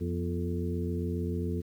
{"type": "harmonic tone with a mistuned harmonic", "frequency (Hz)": 87.31, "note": "F2", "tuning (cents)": 0, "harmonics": [1, 2, 3, 4, 5], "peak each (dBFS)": [-32, -35, -37, -38, -39], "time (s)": [0, 1.62], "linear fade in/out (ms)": 20, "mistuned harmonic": 3, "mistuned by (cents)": -80, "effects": ["10-bit"]}